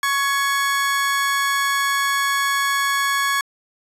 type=tone pair together; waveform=35% pulse; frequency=1108.7 / 1681.4 Hz; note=C#6 / G#6; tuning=0 / +21 cents; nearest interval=perfect fifth; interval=721 cents; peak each=-19 dBFS; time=0.03-3.41 s; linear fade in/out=2 ms; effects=resampled to 32000 Hz